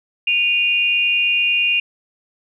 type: tone pair together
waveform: sine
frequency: 2465 / 2794 Hz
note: D#7 / F7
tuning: -17 / 0 cents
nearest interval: major second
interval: 217 cents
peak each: -17 dBFS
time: 0.27-1.8 s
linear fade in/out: 5 ms
effects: none